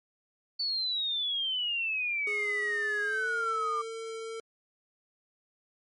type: exponential sweep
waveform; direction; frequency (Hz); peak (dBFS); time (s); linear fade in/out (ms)
sine; down; 4518 to 1179; -28; 0.59-3.82; 10
type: tone with pitch glide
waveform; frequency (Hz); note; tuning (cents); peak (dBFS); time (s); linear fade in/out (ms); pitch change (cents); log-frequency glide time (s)
square; 415.3 to 450.3; G#4 to A4; 0 to +40; -37; 2.27-4.4; 2; +140; 3-3.29
effects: MP3 48 kbps